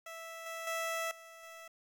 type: tone with level steps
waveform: 15% pulse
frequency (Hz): 658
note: E5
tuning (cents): -3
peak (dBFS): -38 / -34 / -28 / -45 / -42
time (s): 0.06-1.68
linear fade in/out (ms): 5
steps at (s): 0.46 / 0.67 / 1.11 / 1.43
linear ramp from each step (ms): 2
effects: 11-bit